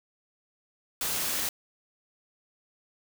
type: noise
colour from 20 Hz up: white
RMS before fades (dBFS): -30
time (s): 1.01-1.49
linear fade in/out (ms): 2
effects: none